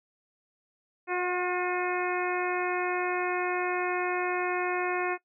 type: harmonic tone with a mistuned harmonic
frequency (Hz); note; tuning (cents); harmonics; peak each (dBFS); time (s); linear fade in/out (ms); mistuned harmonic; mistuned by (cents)
359; F4; +48; 1 / 2 / 3 / 4 / 5 / 6 / 7; -30 / -33 / -35 / -36 / -37 / -38 / -38; 1.07-5.18; 50; 2; +16
effects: noise-tail reverb RT60 0.1 s tail -20 dB re dry